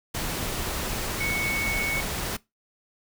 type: tone in noise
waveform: sine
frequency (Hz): 2217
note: C#7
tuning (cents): 0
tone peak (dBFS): -26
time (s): 1.2-2.01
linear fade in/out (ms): 10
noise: pink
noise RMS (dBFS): -30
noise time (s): 0.14-2.37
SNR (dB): +1
effects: noise-tail reverb RT60 0.2 s tail -21 dB re dry